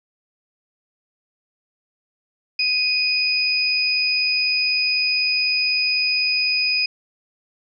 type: tone pair together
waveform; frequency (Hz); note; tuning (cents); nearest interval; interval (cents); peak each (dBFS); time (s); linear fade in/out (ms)
sine; 2489 / 4988; D#7 / D#8; 0 / +3; octave; 1203; -20 / -20; 2.59-6.86; 5
effects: none